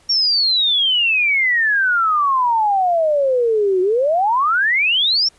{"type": "exponential two-way sweep", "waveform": "sine", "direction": "down then up", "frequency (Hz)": [5588, 360.4, 5588], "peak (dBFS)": -13, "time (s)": [0.09, 5.29], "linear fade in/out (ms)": 10, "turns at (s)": 3.81, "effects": ["pink hiss -53 dBFS RMS until 5.38 s", "resampled to 24000 Hz"]}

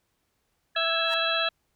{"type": "tone with vibrato", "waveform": "sine", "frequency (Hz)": 1661.2, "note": "G#6", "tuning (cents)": 0, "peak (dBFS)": -32, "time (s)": [0.75, 1.49], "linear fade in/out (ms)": 10, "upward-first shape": "sine", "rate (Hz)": 17, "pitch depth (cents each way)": 31}
{"type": "harmonic tone", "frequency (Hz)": 660, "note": "E5", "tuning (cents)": 2, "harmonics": [1, 2, 4, 5, 6], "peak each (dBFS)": [-30, -30, -30, -30, -30], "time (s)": [0.76, 1.49], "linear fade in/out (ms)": 5}
{"type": "tone with exponential growth", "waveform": "sawtooth", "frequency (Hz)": 932.3, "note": "A#5", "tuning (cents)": 0, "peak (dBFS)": -29, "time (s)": [1.01, 1.14], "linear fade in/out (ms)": 0, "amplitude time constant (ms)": 27}
{"effects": ["pink hiss -74 dBFS RMS until 1.75 s"]}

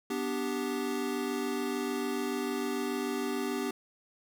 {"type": "chord", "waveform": "square", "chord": "G major", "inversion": "first", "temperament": "equal", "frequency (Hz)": [246.9, 293.7, 392], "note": ["B3", "D4", "G4"], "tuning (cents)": [0, 0, 0], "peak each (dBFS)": [-36, -37, -35], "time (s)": [0.1, 3.71], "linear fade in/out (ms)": 5, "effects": []}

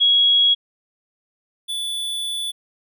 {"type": "tone pair in turn", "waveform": ["sine", "square"], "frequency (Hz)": [3322, 3466], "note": ["G#7", "A7"], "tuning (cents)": [0, -27], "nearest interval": "minor second", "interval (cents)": 73, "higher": "second", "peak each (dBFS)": [-12, -24], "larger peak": "first", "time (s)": [[0, 0.55], [1.68, 2.52]], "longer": "second", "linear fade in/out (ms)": 20, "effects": []}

